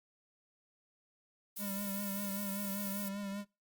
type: noise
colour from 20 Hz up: violet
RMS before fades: -41 dBFS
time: 1.56-3.09 s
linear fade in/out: 10 ms
type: tone with vibrato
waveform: square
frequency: 200 Hz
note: G3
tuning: 35 cents sharp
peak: -39 dBFS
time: 1.58-3.45 s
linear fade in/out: 50 ms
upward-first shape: triangle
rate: 5.1 Hz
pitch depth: 48 cents each way
effects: noise-tail reverb RT60 0.3 s tail -24 dB re dry + Opus 48 kbps